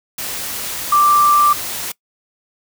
sine tone in noise, 1177 Hz, D6, 3 cents sharp, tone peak -9 dBFS, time 0.92-1.53 s, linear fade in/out 5 ms, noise white, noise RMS -25 dBFS, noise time 0.18-1.92 s, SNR +13 dB, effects noise-tail reverb RT60 0.1 s tail -22 dB re dry

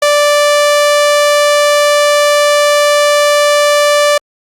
sawtooth tone, 586 Hz, D5, 4 cents flat, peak -3 dBFS, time 0.02-4.18 s, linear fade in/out 5 ms, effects low-pass 11000 Hz 12 dB/octave + Opus 48 kbps

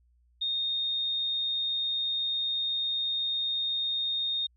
sine tone, 3686 Hz, A#7, 20 cents flat, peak -27 dBFS, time 0.41-4.47 s, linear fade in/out 10 ms, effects added 60 Hz sine -62 dBFS peak until 4.56 s

